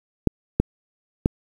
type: clicks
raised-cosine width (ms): 3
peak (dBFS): -3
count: 3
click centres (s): 0.273 / 0.6 / 1.259
effects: 7-bit